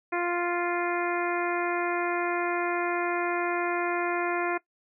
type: harmonic tone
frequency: 349.2 Hz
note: F4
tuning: in tune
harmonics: 1 / 2 / 3 / 4 / 5 / 6 / 7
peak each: -29 / -32 / -34 / -35 / -36 / -37 / -37 dBFS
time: 0.12-4.58 s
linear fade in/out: 10 ms
effects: noise-tail reverb RT60 0.1 s tail -19 dB re dry